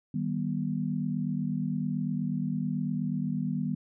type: chord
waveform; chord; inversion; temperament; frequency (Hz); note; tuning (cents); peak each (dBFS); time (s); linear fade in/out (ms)
sine; Eb augmented; none; just; 155.56 / 194.45 / 243.1; Eb3 / G3 / B3; 0 / -14 / -27; -32; 0.14-3.75; 5
effects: none